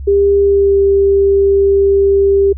sine tone with pitch glide, 399.8 to 395.2 Hz, G4 to G4, +34 to +14 cents, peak -7 dBFS, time 0.07-2.53 s, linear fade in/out 10 ms, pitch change -20 cents, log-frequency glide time 0.4-0.79 s, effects added 68 Hz sine -22 dBFS peak until 2.57 s

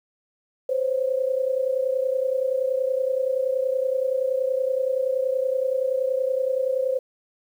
sine tone pair together, 515.4 / 546 Hz, C5 / C#5, -26 / -26 cents, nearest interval minor second, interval 100 cents, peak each -22 / -26 dBFS, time 0.69-6.99 s, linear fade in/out 5 ms, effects 9-bit

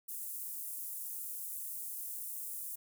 pink high-pass noise, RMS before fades -42 dBFS, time 0.08-2.76 s, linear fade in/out 10 ms, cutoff 9800 Hz, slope 24 dB/octave, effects none

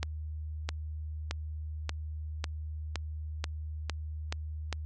accelerating click train, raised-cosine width 0.2 ms, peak -15 dBFS, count 10, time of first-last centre 0.03-4.727 s, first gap 660 ms, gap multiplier 0.94, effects added 77 Hz sine -35 dBFS peak until 4.85 s + MP3 48 kbps

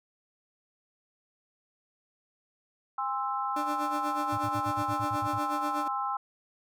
sine chord, Ab augmented, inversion none, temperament equal with one note detuned, 810.7 / 1046.5 / 1318.5 Hz, Ab5 / C6 / E6, -42 / 0 / 0 cents, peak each -33 dBFS, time 2.98-6.17 s, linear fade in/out 5 ms
30% pulse tone with tremolo, 296.6 Hz, D4, 17 cents sharp, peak -29 dBFS, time 3.56-5.88 s, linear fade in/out 5 ms, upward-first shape sine, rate 8.2 Hz, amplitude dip 75%
sine tone bursts, 110.2 Hz, A2, 3 cents sharp, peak -34 dBFS, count 10, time 4.32-5.388 s, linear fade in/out 10 ms, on 60 ms, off 52 ms
effects none

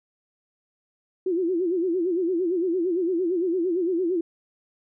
sine tone with vibrato, 353 Hz, F4, 19 cents sharp, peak -21 dBFS, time 1.26-4.21 s, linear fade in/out 5 ms, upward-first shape sine, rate 8.8 Hz, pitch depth 130 cents each way, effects none

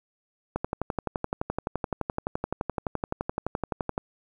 click train, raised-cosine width 1 ms, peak -13 dBFS, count 41, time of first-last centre 0.56-3.979 s, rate 11.7 Hz, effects 9-bit

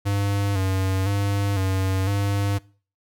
square tone with vibrato, 97.7 Hz, G2, 5 cents flat, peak -21 dBFS, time 0.05-2.59 s, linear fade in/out 20 ms, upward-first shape square, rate 0.99 Hz, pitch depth 47 cents each way, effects noise-tail reverb RT60 0.4 s tail -22 dB re dry

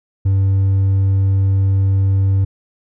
sine tone with hard clipping, 97.1 Hz, G2, 16 cents flat, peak -12 dBFS, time 0.25-2.45 s, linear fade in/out 10 ms, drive 2 dB, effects none

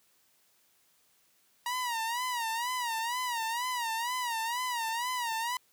sawtooth tone with vibrato, 951 Hz, A#5, 34 cents sharp, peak -27 dBFS, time 1.66-5.57 s, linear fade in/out 2 ms, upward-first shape sine, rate 2.1 Hz, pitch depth 110 cents each way, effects white hiss -68 dBFS RMS until 5.72 s + high-pass 80 Hz 12 dB/octave

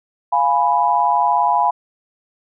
sine chord, F diminished, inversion none, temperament equal, 698.5 / 830.6 / 987.8 Hz, F5 / Ab5 / Cb6, 0 / 0 / 0 cents, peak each -20 / -17 / -16 dBFS, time 0.32-1.71 s, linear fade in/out 10 ms, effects none

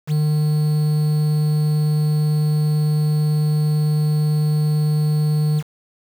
triangle tone with quantisation, 151.5 Hz, D#3, 46 cents flat, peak -13 dBFS, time 0.07-5.63 s, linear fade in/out 50 ms, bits 6, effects none

